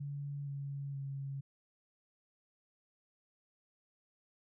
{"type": "tone with pitch steps", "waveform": "sine", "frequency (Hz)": [142.4, 140.03, 137.71], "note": ["C#3", "C#3", "C#3"], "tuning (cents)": [47, 18, -11], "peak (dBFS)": -38, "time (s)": [0, 1.41], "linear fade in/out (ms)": 10, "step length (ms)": 470, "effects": []}